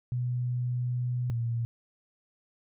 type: tone pair in turn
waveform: sine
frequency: 123.47 / 116.95 Hz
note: B2 / A#2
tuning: 0 / +6 cents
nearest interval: minor second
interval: 94 cents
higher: first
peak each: -27 dBFS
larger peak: neither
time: 0.12-1.3 / 1.3-1.65 s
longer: first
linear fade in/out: 0 ms
effects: none